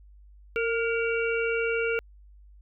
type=harmonic tone with a mistuned harmonic; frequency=458.5 Hz; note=A#4; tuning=29 cents flat; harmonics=1 / 3 / 5 / 6; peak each=-26 / -31 / -33 / -34 dBFS; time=0.56-1.99 s; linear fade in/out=0 ms; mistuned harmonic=3; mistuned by=+46 cents; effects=added 50 Hz sine -49 dBFS peak until 2.61 s